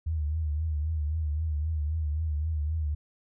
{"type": "tone with vibrato", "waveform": "sine", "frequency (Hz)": 77.2, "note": "D#2", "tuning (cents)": -13, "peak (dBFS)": -26, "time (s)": [0.06, 2.95], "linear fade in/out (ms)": 10, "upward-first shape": "triangle", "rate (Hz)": 3.8, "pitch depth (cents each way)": 100, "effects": []}